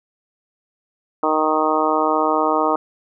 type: harmonic tone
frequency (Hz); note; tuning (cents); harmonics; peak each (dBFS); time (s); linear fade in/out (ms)
155.56; D#3; 0; 2 / 3 / 4 / 5 / 6 / 7 / 8; -23 / -23 / -23 / -23 / -23 / -23 / -23; 1.23-2.76; 2
effects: none